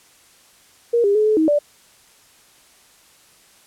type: tone with pitch steps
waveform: sine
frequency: 471.3 / 403.1 / 427.2 / 430.8 / 316.2 / 586 Hz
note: A#4 / G4 / G#4 / A4 / D#4 / D5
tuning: +19 / +48 / +49 / -37 / +28 / -4 cents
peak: -13 dBFS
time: 0.93-1.59 s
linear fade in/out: 10 ms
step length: 110 ms
effects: white hiss -52 dBFS RMS until 3.66 s + low-pass 11000 Hz 12 dB/octave